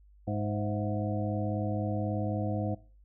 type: harmonic tone with a mistuned harmonic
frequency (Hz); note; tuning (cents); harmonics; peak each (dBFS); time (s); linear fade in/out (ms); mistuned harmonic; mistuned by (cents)
103.83; G#2; 0; 1 / 2 / 3 / 5 / 6 / 7; -32 / -35 / -37 / -39 / -40 / -40; 0.27-2.75; 10; 6; +69
effects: noise-tail reverb RT60 0.4 s tail -21 dB re dry + added 50 Hz sine -55 dBFS peak until 3.04 s